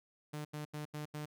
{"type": "tone bursts", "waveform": "sawtooth", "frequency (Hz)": 150, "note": "D3", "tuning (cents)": 37, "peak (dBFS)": -36, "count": 5, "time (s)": [0.33, 1.258], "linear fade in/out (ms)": 10, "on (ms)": 120, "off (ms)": 82, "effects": []}